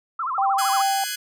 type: tone with vibrato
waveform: sine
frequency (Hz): 1174.7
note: D6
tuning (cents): 0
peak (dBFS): -23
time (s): 0.19-0.82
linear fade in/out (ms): 5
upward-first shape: sine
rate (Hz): 13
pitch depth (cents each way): 270
type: tone with tremolo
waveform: sine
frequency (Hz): 784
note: G5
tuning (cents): 0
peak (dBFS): -18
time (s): 0.38-1.04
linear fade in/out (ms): 2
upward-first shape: sine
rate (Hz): 2.8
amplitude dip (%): 30
type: chord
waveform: 10% pulse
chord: Ab dominant seventh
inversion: third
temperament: just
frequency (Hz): 1495.1 / 1661.2 / 2077 / 2492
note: Gb6 / Ab6 / C7 / Eb7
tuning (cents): +18 / 0 / -13 / +2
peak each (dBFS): -22 / -21 / -27 / -26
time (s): 0.58-1.16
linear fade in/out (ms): 10
effects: none